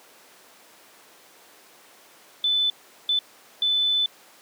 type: tone bursts at uneven times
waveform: sine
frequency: 3506 Hz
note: A7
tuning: 7 cents flat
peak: -19 dBFS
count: 3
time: 2.44-2.7 / 3.09-3.19 / 3.62-4.06 s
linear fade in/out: 2 ms
effects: pink hiss -51 dBFS RMS until 4.41 s + high-pass 400 Hz 12 dB/octave